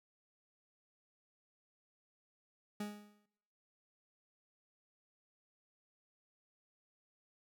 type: tone with exponential decay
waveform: 40% pulse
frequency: 207.7 Hz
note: G#3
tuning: in tune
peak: -36 dBFS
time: 2.8-3.26 s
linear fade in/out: 5 ms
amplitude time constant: 100 ms
effects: noise-tail reverb RT60 1.0 s tail -26 dB re dry